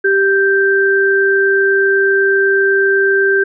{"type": "tone pair together", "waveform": "sine", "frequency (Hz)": [392, 1568], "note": ["G4", "G6"], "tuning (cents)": [0, 0], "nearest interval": "2 octaves", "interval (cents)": 2400, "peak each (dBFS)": -12, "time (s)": [0.04, 3.44], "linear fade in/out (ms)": 10, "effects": []}